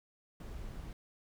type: noise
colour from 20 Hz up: brown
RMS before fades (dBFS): -44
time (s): 0.4-0.93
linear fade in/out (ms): 2
effects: none